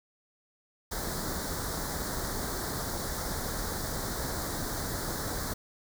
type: band-stop noise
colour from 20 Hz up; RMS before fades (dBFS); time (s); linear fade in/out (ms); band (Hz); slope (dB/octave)
pink; -34; 0.91-5.54; 10; 1900 to 3800; 48
effects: none